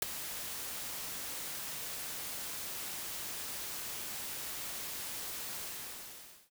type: noise with ADSR envelope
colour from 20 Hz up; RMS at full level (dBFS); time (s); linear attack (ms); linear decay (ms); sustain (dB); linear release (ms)
white; -26; 0.02-6.5; 5; 8; -15; 930
effects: none